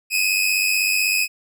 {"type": "tone pair together", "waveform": "sawtooth", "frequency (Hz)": [2479, 2575], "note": ["D#7", "E7"], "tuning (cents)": [-7, -41], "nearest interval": "minor second", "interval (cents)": 66, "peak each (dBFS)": -17, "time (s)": [0.1, 1.28], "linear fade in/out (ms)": 50, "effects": []}